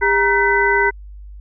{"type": "tone cluster", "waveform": "sine", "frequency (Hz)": [403.2, 942, 1522, 2000], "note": ["G4", "A#5", "F#6", "B6"], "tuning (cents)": [49, 18, 48, 21], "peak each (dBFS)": -18, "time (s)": [0.01, 0.91], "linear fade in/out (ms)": 20, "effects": ["added 50 Hz sine -33 dBFS peak until 1.4 s"]}